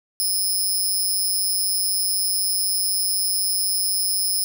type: tone with amplitude modulation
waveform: 5% pulse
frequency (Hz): 5160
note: E8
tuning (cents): -38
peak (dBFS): -10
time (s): 0.2-4.44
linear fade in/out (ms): 0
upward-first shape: sine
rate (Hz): 192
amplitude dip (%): 95
effects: none